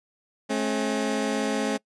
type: tone pair together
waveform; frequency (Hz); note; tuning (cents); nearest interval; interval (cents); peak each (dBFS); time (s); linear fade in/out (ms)
20% pulse; 214.3 / 270.2; A3 / C#4; -45 / -44; major third; 401; -22; 0.49-1.78; 20
effects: noise-tail reverb RT60 0.1 s tail -25 dB re dry + resampled to 22050 Hz